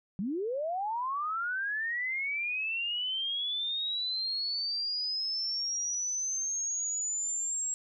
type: linear sweep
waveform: sine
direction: up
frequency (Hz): 174.8 to 7630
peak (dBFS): -30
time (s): 0.19-7.74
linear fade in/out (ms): 0
effects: none